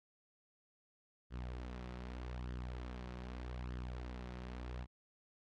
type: tone with flanger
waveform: sawtooth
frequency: 61.7 Hz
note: B1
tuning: 1 cent flat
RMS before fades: -45 dBFS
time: 1.3-4.87 s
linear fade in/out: 50 ms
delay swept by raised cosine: 0.62 to 5.52 ms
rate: 0.82 Hz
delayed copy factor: +0.5
effects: low-pass 4000 Hz 12 dB/octave + AAC 48 kbps